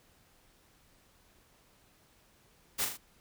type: noise with echo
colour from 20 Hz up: white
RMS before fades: -31 dBFS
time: 2.78-2.86 s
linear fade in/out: 20 ms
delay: 39 ms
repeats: 3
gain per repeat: -5 dB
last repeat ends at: 2.977 s
effects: pink hiss -65 dBFS RMS until 3.2 s